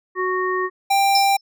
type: harmonic tone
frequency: 370 Hz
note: F#4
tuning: in tune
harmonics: 1 / 3 / 5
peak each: -22 / -23 / -26 dBFS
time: 0.15-0.7 s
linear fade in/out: 50 ms
type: tone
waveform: square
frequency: 790 Hz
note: G5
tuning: 13 cents sharp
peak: -15 dBFS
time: 0.9-1.37 s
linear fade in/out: 10 ms
type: tone with exponential decay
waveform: sine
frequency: 5274 Hz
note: E8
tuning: in tune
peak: -14 dBFS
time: 1.15-1.41 s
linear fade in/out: 2 ms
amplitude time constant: 55 ms
effects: none